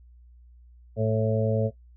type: harmonic tone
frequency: 110 Hz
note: A2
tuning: in tune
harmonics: 1 / 2 / 4 / 5 / 6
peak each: -25 / -30 / -28 / -27 / -33 dBFS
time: 0.96-1.71 s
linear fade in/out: 50 ms
effects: noise-tail reverb RT60 0.1 s tail -18 dB re dry + added 60 Hz sine -49 dBFS peak until 1.96 s